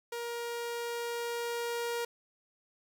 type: tone with level ramp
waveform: sawtooth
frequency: 471.9 Hz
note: A#4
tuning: 21 cents sharp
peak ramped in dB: -32 to -28 dBFS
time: 0.12-2.05 s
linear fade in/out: 5 ms
effects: none